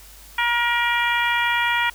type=harmonic tone; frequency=474.8 Hz; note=A#4; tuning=32 cents sharp; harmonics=2 / 3 / 4 / 5 / 6 / 7; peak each=-23 / -25 / -23 / -25 / -31 / -30 dBFS; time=0.38-1.9 s; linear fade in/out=5 ms; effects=added 50 Hz sine -46 dBFS peak until 1.94 s + white hiss -46 dBFS RMS until 1.94 s